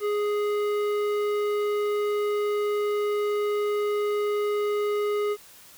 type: tone with tanh clipping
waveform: sine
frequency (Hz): 415.3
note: G#4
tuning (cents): 0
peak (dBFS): -25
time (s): 0-5.37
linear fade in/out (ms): 50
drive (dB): 14
effects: white hiss -50 dBFS RMS until 5.77 s